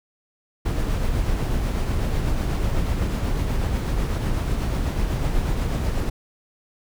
brown noise with tremolo, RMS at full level -21 dBFS, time 0.65-6.1 s, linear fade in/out 10 ms, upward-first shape triangle, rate 8.1 Hz, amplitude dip 35%, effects none

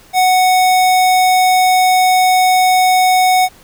square tone, 740 Hz, F#5, in tune, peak -9 dBFS, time 0.13-3.49 s, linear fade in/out 50 ms, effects pink hiss -44 dBFS RMS until 3.63 s

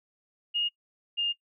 sine tone pair in turn, 2855 / 2822 Hz, F7 / F7, +37 / +17 cents, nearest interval unison, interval 20 cents, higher first, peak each -25 / -25 dBFS, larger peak neither, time 0.54-0.69 / 1.17-1.33 s, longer second, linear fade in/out 20 ms, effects noise-tail reverb RT60 0.1 s tail -20 dB re dry

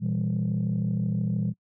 sine chord, E diminished, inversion second, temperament just, 118.67 / 164.81 / 197.78 Hz, Bb2 / E3 / G3, +31 / 0 / +16 cents, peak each -27 dBFS, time 0-1.54 s, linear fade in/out 50 ms, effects noise-tail reverb RT60 0.1 s tail -26 dB re dry + tanh soft clip ceiling -19 dBFS

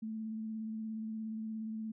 sine tone with vibrato, 219.8 Hz, A3, 2 cents flat, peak -37 dBFS, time 0.02-1.92 s, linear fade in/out 10 ms, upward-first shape sine, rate 17 Hz, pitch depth 20 cents each way, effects none

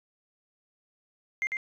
sine tone with echo, 2100 Hz, C7, 6 cents sharp, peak -24 dBFS, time 1.42-1.47 s, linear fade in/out 0 ms, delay 99 ms, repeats 1, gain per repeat -4 dB, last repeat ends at 1.569 s, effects tanh soft clip ceiling -23 dBFS

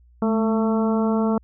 harmonic tone with a mistuned harmonic, 223.2 Hz, A3, 25 cents sharp, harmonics 1 / 2 / 3 / 4 / 5 / 6, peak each -19 / -25 / -29 / -31 / -33 / -35 dBFS, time 0.22-1.38 s, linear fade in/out 2 ms, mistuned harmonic 1, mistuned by -43 cents, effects added 60 Hz sine -50 dBFS peak until 1.43 s

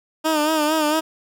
15% pulse tone with vibrato, 308.1 Hz, D#4, 17 cents flat, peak -11 dBFS, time 0.24-1.01 s, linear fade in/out 20 ms, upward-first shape sine, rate 4.4 Hz, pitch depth 63 cents each way, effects none

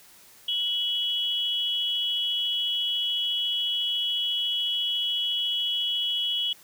sine tone pair together, 2960 / 3326 Hz, F#7 / G#7, 0 / +2 cents, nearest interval major second, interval 202 cents, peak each -27 dBFS, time 0.48-6.53 s, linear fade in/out 5 ms, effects white hiss -53 dBFS RMS until 6.63 s

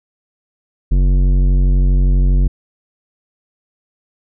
sine tone with tanh clipping, 46.2 Hz, F#1, 2 cents flat, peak -11 dBFS, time 0.91-2.48 s, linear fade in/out 10 ms, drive 13 dB, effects none

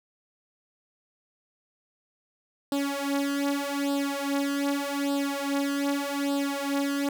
sawtooth tone with flanger, 281.1 Hz, C#4, 24 cents sharp, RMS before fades -28 dBFS, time 2.72-7.09 s, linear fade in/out 2 ms, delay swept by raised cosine 0.23 to 4.23 ms, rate 0.83 Hz, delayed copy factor +0.85, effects none

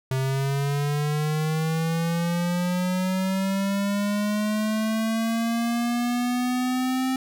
square linear sweep, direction up, 130.81 to 261.6 Hz, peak -23 dBFS, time 0.11-7.16 s, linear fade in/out 2 ms, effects none

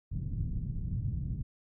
white low-pass noise, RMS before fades -34 dBFS, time 0.11-1.43 s, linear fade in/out 20 ms, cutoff 150 Hz, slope 24 dB/octave, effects none

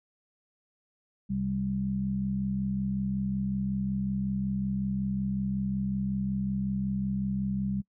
harmonic tone, 65.41 Hz, C2, in tune, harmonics 1 / 2 / 3, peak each -40 / -35 / -28 dBFS, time 1.29-7.82 s, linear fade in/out 20 ms, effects noise-tail reverb RT60 0.1 s tail -26 dB re dry

